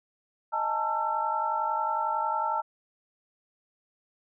sine tone cluster, 624 / 850 / 901 / 1342 Hz, D#5 / G#5 / A5 / E6, +5 / +40 / +41 / +31 cents, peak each -37 / -32 / -28 / -32 dBFS, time 0.52-2.62 s, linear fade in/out 20 ms, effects none

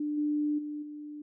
sine tone with level steps, 297.3 Hz, D4, 21 cents sharp, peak -29 / -26 / -34 / -39 dBFS, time 0-1.22 s, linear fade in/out 5 ms, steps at 0.17 / 0.58 / 0.82 s, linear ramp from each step 10 ms, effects none

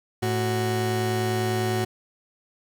30% pulse tone pair together, 110 / 370 Hz, A2 / F#4, 0 / 0 cents, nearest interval octave + major sixth, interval 2100 cents, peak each -23 / -23 dBFS, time 0.22-1.85 s, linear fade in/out 10 ms, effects none

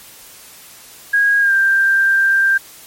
sine tone with pitch glide, 1640 to 1582.3 Hz, G#6 to G6, -22 to +16 cents, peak -10 dBFS, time 1.13-2.58 s, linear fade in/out 10 ms, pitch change -62 cents, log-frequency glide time 1.4-1.53 s, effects white hiss -40 dBFS RMS until 2.86 s + MP3 64 kbps

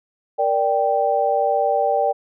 sine chord, G minor, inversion first, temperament equal, 466.2 / 587.3 / 784 Hz, Bb4 / D5 / G5, 0 / 0 / 0 cents, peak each -23 / -20 / -19 dBFS, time 0.38-2.13 s, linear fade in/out 20 ms, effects none

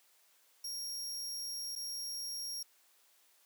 sawtooth tone with dropouts, 5588 Hz, F8, in tune, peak -36 dBFS, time 0.64-2.63 s, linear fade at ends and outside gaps 5 ms, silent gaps 1.754-1.76 s, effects white hiss -68 dBFS RMS until 3.45 s + high-pass 400 Hz 12 dB/octave

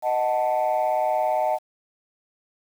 sine chord, D# diminished, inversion none, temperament equal, 622.3 / 740 / 880 Hz, D#5 / F#5 / A5, 0 / 0 / 0 cents, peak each -22 / -23 / -24 dBFS, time 0.02-1.59 s, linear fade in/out 50 ms, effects tanh soft clip ceiling -15 dBFS + 8-bit

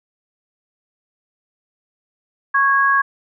sine tone pair together, 1105 / 1649.4 Hz, C#6 / G#6, -6 / -12 cents, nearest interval perfect fifth, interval 694 cents, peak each -15 dBFS, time 2.54-3.02 s, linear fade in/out 10 ms, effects none

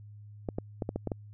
clicks, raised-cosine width 2 ms, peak -18 dBFS, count 7, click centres 0.488 / 0.585 / 0.822 / 0.891 / 0.96 / 1.073 / 1.118 s, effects added 104 Hz sine -46 dBFS peak until 1.33 s

